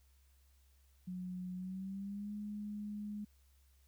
sine tone with pitch glide, 182.2 to 208.1 Hz, F#3 to G#3, -26 to +4 cents, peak -40 dBFS, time 1.07-3.25 s, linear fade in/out 10 ms, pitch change +230 cents, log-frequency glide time 1.55-2.33 s, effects added 67 Hz sine -65 dBFS peak until 3.87 s + white hiss -75 dBFS RMS until 3.87 s

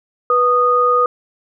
sine tone pair together, 491.2 / 1235.5 Hz, B4 / D#6, -9 / -13 cents, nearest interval octave + major third, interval 1596 cents, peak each -16 / -12 dBFS, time 0.3-1.06 s, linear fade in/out 2 ms, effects none

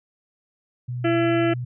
sine tone, 123.3 Hz, B2, 2 cents flat, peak -26 dBFS, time 0.88-1.65 s, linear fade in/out 10 ms
harmonic tone, 336.2 Hz, E4, 34 cents sharp, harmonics 1 / 2 / 4 / 5 / 6 / 7 / 8 / 9, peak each -19 / -25 / -31 / -33 / -35 / -36 / -37 / -38 dBFS, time 1.04-1.54 s, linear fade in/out 10 ms
effects none

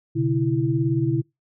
sine tone cluster, 125.1 / 143.2 / 330.2 Hz, B2 / D3 / E4, +23 / -43 / +3 cents, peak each -23 dBFS, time 0.15-1.22 s, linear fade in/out 20 ms, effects noise-tail reverb RT60 0.2 s tail -25 dB re dry

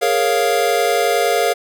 square chord, Bb minor seventh, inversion third, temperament equal, 415.3 / 466.2 / 554.4 / 698.5 Hz, Ab4 / Bb4 / Db5 / F5, 0 / 0 / 0 / 0 cents, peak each -22 / -20 / -22 / -19 dBFS, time 0.01-1.54 s, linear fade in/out 20 ms, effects none

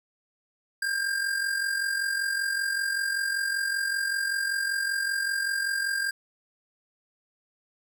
square tone with amplitude modulation, 1600 Hz, G6, 35 cents sharp, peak -24 dBFS, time 0.82-6.11 s, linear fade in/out 5 ms, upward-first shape sine, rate 45.2 Hz, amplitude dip 55%, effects none

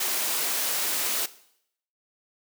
white high-pass noise, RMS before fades -27 dBFS, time 0-1.26 s, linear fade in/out 5 ms, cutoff 300 Hz, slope 12 dB/octave, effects noise-tail reverb RT60 0.7 s tail -17 dB re dry

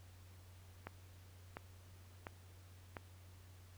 click train, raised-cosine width 0.5 ms, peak -29 dBFS, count 4, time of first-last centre 0.87-2.968 s, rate 1.43 Hz, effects added 91 Hz sine -57 dBFS peak until 3.77 s + pink hiss -66 dBFS RMS until 3.77 s

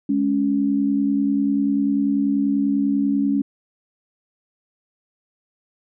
sine tone pair together, 209.7 / 279.9 Hz, G#3 / C#4, +17 / +17 cents, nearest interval perfect fourth, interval 500 cents, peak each -22 / -18 dBFS, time 0.09-3.42 s, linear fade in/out 5 ms, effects none

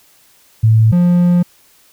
sine / triangle tone pair in turn, 110.9 / 176.04 Hz, A2 / F3, +14 / +14 cents, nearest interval minor sixth, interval 800 cents, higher second, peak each -6 dBFS, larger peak neither, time 0.63-0.92 / 0.92-1.43 s, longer second, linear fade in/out 10 ms, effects white hiss -50 dBFS RMS until 1.92 s

